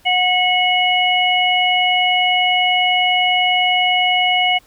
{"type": "harmonic tone", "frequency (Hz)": 730, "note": "F#5", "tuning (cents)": -24, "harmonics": [1, 3, 4], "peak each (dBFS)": [-17, -17, -17], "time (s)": [0.05, 4.59], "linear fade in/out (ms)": 20, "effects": ["pink hiss -52 dBFS RMS until 4.66 s"]}